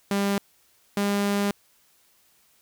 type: tone pair in turn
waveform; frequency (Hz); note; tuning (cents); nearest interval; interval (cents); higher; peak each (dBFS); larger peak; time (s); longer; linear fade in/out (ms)
sawtooth; 199.7 / 202; G3 / G#3; +32 / -48; unison; 20; second; -18; neither; 0.11-0.38 / 0.97-1.51; second; 2
effects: white hiss -62 dBFS RMS until 2.61 s